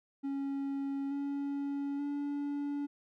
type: tone with pitch steps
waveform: triangle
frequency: 276.3 / 281.5 / 286.7 Hz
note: C#4 / C#4 / D4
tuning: -6 / +27 / -42 cents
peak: -31 dBFS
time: 0.23-2.87 s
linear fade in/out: 20 ms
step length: 880 ms
effects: none